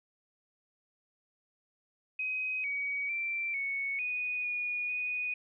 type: tone with pitch steps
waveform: sine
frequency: 2520 / 2260 / 2348 / 2216 / 2478 / 2452 / 2478 Hz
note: D#7 / C#7 / D7 / C#7 / D#7 / D#7 / D#7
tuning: +21 / +33 / -1 / -1 / -8 / -26 / -8 cents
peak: -31 dBFS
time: 2.19-5.34 s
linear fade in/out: 5 ms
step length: 450 ms
effects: none